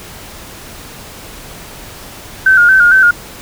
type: tone with vibrato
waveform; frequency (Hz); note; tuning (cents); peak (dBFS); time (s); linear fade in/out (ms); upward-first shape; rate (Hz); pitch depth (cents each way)
sine; 1480; F#6; 0; -4; 2.46-3.11; 5; square; 4.4; 66
effects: pink hiss -32 dBFS RMS until 3.41 s